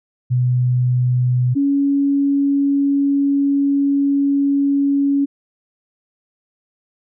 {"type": "tone pair in turn", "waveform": "sine", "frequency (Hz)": [124.8, 280.2], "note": ["B2", "C#4"], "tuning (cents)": [19, 19], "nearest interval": "octave + major second", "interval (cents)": 1400, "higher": "second", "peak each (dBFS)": -13, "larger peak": "neither", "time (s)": [[0.3, 1.55], [1.55, 5.26]], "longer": "second", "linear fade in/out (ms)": 20, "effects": []}